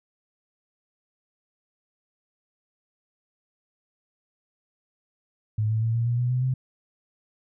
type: tone with pitch steps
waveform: sine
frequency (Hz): 107.6 / 110.5 / 113.47 / 116.53 / 119.67 / 122.89 / 126.2 / 129.6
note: A2 / A2 / A#2 / A#2 / A#2 / B2 / B2 / C3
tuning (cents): -38 / +8 / -46 / 0 / +46 / -8 / +38 / -16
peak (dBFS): -21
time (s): 5.58-6.54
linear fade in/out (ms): 5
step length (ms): 120
effects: none